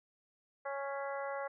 harmonic tone with a mistuned harmonic, 277.2 Hz, C#4, in tune, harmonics 2 / 3 / 4 / 5 / 6 / 7, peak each -39 / -43 / -45 / -47 / -49 / -50 dBFS, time 0.65-1.48 s, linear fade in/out 10 ms, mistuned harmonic 7, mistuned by +38 cents, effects none

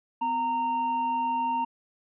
triangle tone pair together, 253.7 / 923 Hz, B3 / A#5, +47 / -17 cents, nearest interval octave + minor seventh, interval 2236 cents, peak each -34 / -23 dBFS, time 0.21-1.65 s, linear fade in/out 10 ms, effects resampled to 8000 Hz

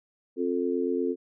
harmonic tone, 88.3 Hz, F2, 20 cents sharp, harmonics 3 / 4 / 5, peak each -29 / -29 / -29 dBFS, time 0.36-1.16 s, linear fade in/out 50 ms, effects none

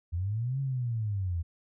sine linear two-way sweep, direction up then down, 81 to 138.59 to 81 Hz, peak -28 dBFS, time 0.12-1.43 s, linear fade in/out 20 ms, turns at 0.6 s, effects none

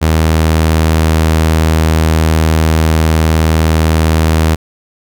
sawtooth tone, 79.7 Hz, D#2, 42 cents sharp, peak -4 dBFS, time 0.01-4.56 s, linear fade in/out 20 ms, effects none

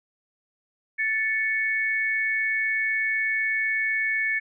sine tone pair together, 1756 / 2220 Hz, A6 / C#7, -4 / +2 cents, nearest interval major third, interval 406 cents, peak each -25 dBFS, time 0.98-4.4 s, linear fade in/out 20 ms, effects none

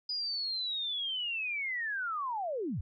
sine linear sweep, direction down, 4970 to 63.2 Hz, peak -32 dBFS, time 0.09-2.81 s, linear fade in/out 5 ms, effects none

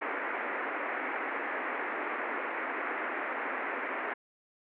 white band-pass noise, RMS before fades -35 dBFS, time 0.01-4.14 s, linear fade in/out 10 ms, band 260 to 2200 Hz, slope 48 dB/octave, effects none

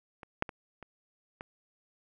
clicks, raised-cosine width 0.5 ms, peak -30 / -12 / -25 / -30 / -25 dBFS, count 5, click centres 0.232 / 0.424 / 0.492 / 0.827 / 1.409 s, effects none

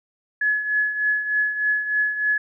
sine tone with tremolo, 1700 Hz, G#6, 40 cents sharp, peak -16 dBFS, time 0.41-2.38 s, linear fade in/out 5 ms, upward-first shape triangle, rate 3.3 Hz, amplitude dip 70%, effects none

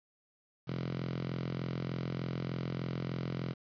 5% pulse tone with high-pass filter, 43.33 Hz, F1, 13 cents flat, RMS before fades -37 dBFS, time 0.67-3.54 s, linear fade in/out 20 ms, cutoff 140 Hz, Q 4.5, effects resampled to 11025 Hz + 9-bit

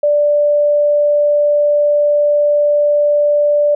sine tone, 587.3 Hz, D5, in tune, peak -9 dBFS, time 0.03-3.75 s, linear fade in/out 5 ms, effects none

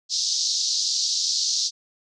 pink band-pass noise, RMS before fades -24 dBFS, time 0.09-1.71 s, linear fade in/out 50 ms, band 4100 to 6300 Hz, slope 48 dB/octave, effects none

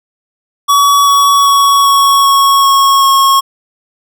square tone with pitch steps, 1133 / 1125.8 / 1118.7 / 1111.6 / 1104.6 / 1097.6 / 1090.6 Hz, C#6 / C#6 / C#6 / C#6 / C#6 / C#6 / C#6, +37 / +26 / +15 / +4 / -6 / -17 / -29 cents, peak -6 dBFS, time 0.68-3.41 s, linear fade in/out 20 ms, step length 390 ms, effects none

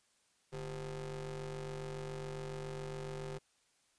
30% pulse ring-modulated tone, 123.7 Hz, B2, 3 cents sharp, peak -35 dBFS, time 0.52-3.39 s, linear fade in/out 20 ms, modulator 271 Hz, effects white hiss -73 dBFS RMS until 3.98 s + resampled to 22050 Hz

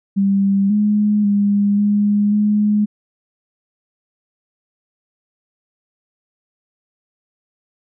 sine tone with pitch steps, 197 / 209 / 202.8 / 205.9 / 209.1 Hz, G3 / G#3 / G#3 / G#3 / G#3, +9 / +11 / -41 / -15 / +12 cents, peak -12 dBFS, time 0.16-2.86 s, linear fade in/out 20 ms, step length 540 ms, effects none

